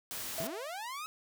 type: noise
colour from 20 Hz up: white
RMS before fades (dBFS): -40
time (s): 0.11-0.47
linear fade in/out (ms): 0
type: tone with exponential decay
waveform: sine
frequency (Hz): 659.3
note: E5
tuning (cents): 0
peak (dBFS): -34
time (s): 0.38-0.98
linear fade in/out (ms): 2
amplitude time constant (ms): 130
type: linear sweep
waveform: sawtooth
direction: up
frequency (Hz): 127.9 to 1298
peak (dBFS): -35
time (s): 0.4-1.06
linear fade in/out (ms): 0
effects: none